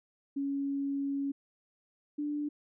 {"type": "tone pair in turn", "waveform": "sine", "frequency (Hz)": [278.5, 294.3], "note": ["C#4", "D4"], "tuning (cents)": [8, 4], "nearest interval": "minor second", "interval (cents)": 96, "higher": "second", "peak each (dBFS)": [-30, -31], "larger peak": "first", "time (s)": [[0.36, 1.32], [2.18, 2.49]], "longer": "first", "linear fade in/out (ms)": 10, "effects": []}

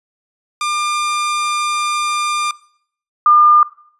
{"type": "tone pair in turn", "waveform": ["sawtooth", "sine"], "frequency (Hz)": [1199, 1204.6], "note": ["D6", "D6"], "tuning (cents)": [36, 44], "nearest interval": "unison", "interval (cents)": 8, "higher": "second", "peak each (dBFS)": [-13, -6], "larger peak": "second", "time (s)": [[0.61, 2.51], [3.26, 3.63]], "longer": "first", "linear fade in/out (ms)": 2, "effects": ["noise-tail reverb RT60 0.6 s tail -20 dB re dry", "resampled to 24000 Hz"]}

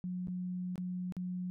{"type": "tone with dropouts", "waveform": "sine", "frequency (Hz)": 181.1, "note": "F#3", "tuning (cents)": -37, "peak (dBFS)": -35, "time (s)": [0.04, 1.5], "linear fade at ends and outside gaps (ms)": 0, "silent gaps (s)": [[0.272, 0.283], [0.757, 0.779], [1.123, 1.167]], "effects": []}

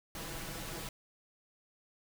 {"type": "noise with comb filter", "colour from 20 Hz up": "pink", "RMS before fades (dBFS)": -42, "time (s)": [0.15, 0.89], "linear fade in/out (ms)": 2, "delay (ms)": 6.1, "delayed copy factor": 0.6, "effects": []}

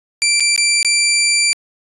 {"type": "tone with dropouts", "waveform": "15% pulse", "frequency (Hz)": 2349, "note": "D7", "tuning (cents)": 0, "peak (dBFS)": -5, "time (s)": [0.22, 1.53], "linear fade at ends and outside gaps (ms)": 0, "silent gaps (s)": [[0.398, 0.405], [0.562, 0.578], [0.829, 0.848]], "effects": ["resampled to 24000 Hz"]}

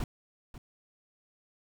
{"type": "noise with echo", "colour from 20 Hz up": "brown", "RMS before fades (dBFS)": -32, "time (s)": [0, 0.04], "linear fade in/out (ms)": 2, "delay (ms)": 540, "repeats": 1, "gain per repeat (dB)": -13, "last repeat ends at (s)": 0.58, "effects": []}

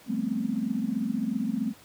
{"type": "tone cluster", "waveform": "sine", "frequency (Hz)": [174.1, 197.1, 220.1, 247.8, 263.2], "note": ["F3", "G3", "A3", "B3", "C4"], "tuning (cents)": [-5, 10, 1, 6, 10], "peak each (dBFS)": [-38, -33, -29, -33, -33], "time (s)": [0.06, 1.74], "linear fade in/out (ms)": 50, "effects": ["pink hiss -53 dBFS RMS until 1.84 s", "high-pass 100 Hz 12 dB/octave"]}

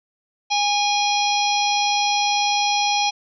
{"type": "harmonic tone with a mistuned harmonic", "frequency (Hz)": 820, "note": "G#5", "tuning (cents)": -22, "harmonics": [1, 3, 4, 5, 6, 7], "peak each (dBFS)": [-20, -25, -26, -27, -28, -28], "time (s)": [0.5, 3.11], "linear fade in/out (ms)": 20, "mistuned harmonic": 6, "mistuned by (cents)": 83, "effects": []}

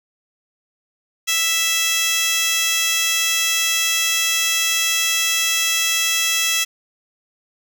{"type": "tone with high-pass filter", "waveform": "15% pulse", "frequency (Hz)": 659.3, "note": "E5", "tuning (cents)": 0, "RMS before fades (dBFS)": -19, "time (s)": [1.27, 6.65], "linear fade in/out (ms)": 20, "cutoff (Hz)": 3500, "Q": 1.5, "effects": []}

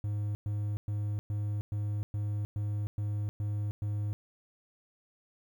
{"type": "tone bursts", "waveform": "triangle", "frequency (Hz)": 103.83, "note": "G#2", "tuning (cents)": 0, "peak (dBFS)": -28, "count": 10, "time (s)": [0.04, 4.13], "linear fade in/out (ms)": 0, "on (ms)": 310, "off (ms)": 110, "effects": ["11-bit"]}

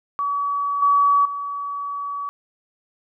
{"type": "tone with level steps", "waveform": "sine", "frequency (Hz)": 1138, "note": "C#6", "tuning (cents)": 45, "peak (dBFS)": [-20, -13, -25], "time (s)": [0.19, 2.29], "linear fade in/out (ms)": 0, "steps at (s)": [0.82, 1.25], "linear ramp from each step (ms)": 5, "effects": []}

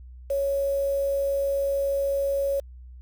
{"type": "tone with quantisation", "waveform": "sine", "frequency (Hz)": 554.4, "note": "C#5", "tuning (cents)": 0, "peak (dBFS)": -22, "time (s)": [0.3, 2.6], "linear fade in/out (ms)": 5, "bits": 7, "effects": ["added 62 Hz sine -41 dBFS peak until 3.01 s"]}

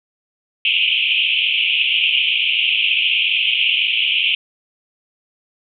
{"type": "band-pass noise", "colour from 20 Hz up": "white", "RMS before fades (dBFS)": -17, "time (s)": [0.65, 4.35], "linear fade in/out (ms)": 2, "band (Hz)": [2400, 3200], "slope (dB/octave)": 96, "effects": []}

